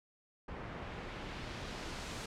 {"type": "noise with low-pass filter sweep", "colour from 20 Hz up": "pink", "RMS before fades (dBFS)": -44, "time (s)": [0.48, 2.26], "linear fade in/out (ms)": 5, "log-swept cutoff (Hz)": [1600, 7500], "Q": 0.82, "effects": []}